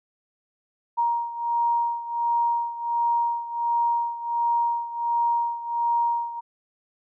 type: beating tone pair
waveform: sine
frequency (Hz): 940 / 941.4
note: A#5 / A#5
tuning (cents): +14 / +17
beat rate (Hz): 1.4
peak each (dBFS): -23 / -27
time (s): 0.97-6.41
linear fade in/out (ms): 20
effects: none